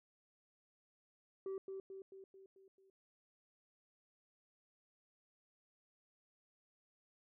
sine tone with echo, 385.5 Hz, G4, 29 cents flat, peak -37 dBFS, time 1.46-1.58 s, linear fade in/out 2 ms, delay 220 ms, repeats 6, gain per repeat -5 dB, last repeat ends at 2.9 s, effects tanh soft clip ceiling -39 dBFS

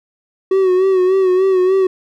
triangle tone with vibrato, 375.1 Hz, F#4, 24 cents sharp, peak -8 dBFS, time 0.51-1.87 s, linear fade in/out 5 ms, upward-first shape sine, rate 3.4 Hz, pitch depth 51 cents each way, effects none

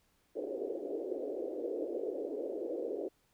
white band-pass noise, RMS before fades -38 dBFS, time 0.35-3.09 s, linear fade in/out 20 ms, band 310 to 540 Hz, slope 48 dB/octave, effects pink hiss -73 dBFS RMS until 3.33 s

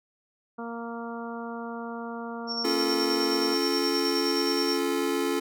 harmonic tone, 232.7 Hz, A#3, 3 cents flat, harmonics 1 / 2 / 3 / 4 / 5 / 6, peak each -36 / -39 / -41 / -42 / -43 / -44 dBFS, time 0.58-3.55 s, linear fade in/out 10 ms
sine tone with tremolo, 5470 Hz, F8, 37 cents flat, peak -27 dBFS, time 2.47-4.8 s, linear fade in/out 50 ms, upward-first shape square, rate 9.5 Hz, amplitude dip 45%
square chord, Db augmented, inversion none, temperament just, 277.2 / 346.5 / 433.1 Hz, Db4 / F4 / A4, 0 / -14 / -27 cents, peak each -30 dBFS, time 2.64-5.4 s, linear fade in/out 10 ms
effects none

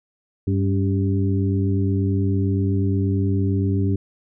harmonic tone with a mistuned harmonic, 98.1 Hz, G2, 2 cents sharp, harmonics 1 / 2 / 3 / 4, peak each -19 / -25 / -25 / -29 dBFS, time 0.47-3.96 s, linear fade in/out 5 ms, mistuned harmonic 3, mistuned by -57 cents, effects none

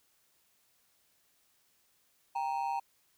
triangle ring-modulated tone, 862 Hz, A5, 36 cents flat, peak -26 dBFS, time 2.35-2.8 s, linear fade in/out 10 ms, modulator 71.4 Hz, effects white hiss -71 dBFS RMS until 3.17 s

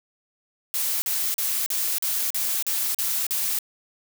blue noise bursts, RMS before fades -25 dBFS, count 9, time 0.74-3.588 s, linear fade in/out 0 ms, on 280 ms, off 41 ms, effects none

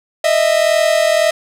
45% pulse tone pair together, 617.5 / 659.3 Hz, D#5 / E5, -13 / 0 cents, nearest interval minor second, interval 113 cents, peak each -14 dBFS, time 0.24-1.31 s, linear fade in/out 5 ms, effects low-pass 11000 Hz 12 dB/octave + 7-bit

